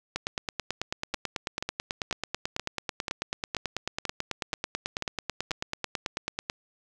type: two click trains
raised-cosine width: 0.2 ms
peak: -13 / -12 dBFS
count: 10 / 59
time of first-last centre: 1.14-5.509 / 0.16-6.499 s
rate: 2.06 / 9.15 Hz
effects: none